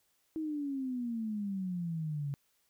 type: exponential sweep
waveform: sine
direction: down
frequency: 321.4 to 138.59 Hz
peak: -33 dBFS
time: 0.36-2.34 s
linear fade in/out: 0 ms
effects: white hiss -74 dBFS RMS until 2.69 s